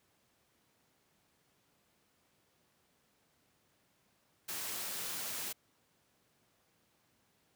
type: noise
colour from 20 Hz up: white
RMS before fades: -40 dBFS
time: 4.48-5.53 s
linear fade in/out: 10 ms
effects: pink hiss -73 dBFS RMS until 7.55 s + high-pass 100 Hz 12 dB/octave